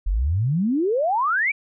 sine exponential sweep, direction up, 41.2 to 2386 Hz, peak -18 dBFS, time 0.06-1.52 s, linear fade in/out 10 ms, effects none

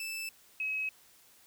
sawtooth / sine tone pair in turn, 2637 / 2557 Hz, E7 / D#7, 0 / +47 cents, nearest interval minor second, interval 53 cents, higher first, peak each -33 / -31 dBFS, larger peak second, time 0-0.29 / 0.6-0.89 s, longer neither, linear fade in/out 2 ms, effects white hiss -61 dBFS RMS until 1.46 s

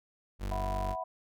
35% pulse tone, 48.29 Hz, G1, 25 cents flat, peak -31 dBFS, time 0.39-0.96 s, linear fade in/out 50 ms
sine chord, E suspended second, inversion none, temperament equal with one note detuned, 652.1 / 740 / 987.8 Hz, E5 / F#5 / B5, -19 / 0 / 0 cents, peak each -38 dBFS, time 0.51-1.04 s, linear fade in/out 10 ms
effects none

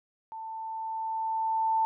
sine tone with level ramp, 890 Hz, A5, 20 cents sharp, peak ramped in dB -37 to -22 dBFS, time 0.32-1.85 s, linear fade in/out 0 ms, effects none

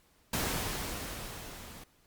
pink noise with level ramp, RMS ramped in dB -31 to -49 dBFS, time 0.33-1.84 s, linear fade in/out 5 ms, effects pink hiss -67 dBFS RMS until 2.06 s + Opus 48 kbps

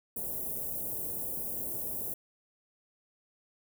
white band-stop noise, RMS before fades -36 dBFS, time 0.16-2.14 s, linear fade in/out 5 ms, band 630 to 11000 Hz, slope 24 dB/octave, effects none

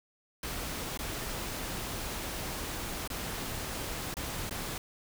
pink noise with dropouts, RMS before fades -37 dBFS, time 0.43-4.78 s, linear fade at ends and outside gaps 2 ms, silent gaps 0.975-0.99 / 3.076-3.101 / 4.141-4.168 / 4.495-4.509 s, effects none

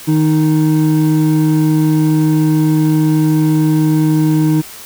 triangle tone pair together, 155.77 / 311.1 Hz, D#3 / D#4, +2 / 0 cents, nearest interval octave, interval 1198 cents, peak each -10 dBFS, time 0.07-4.62 s, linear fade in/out 20 ms, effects white hiss -33 dBFS RMS until 4.85 s

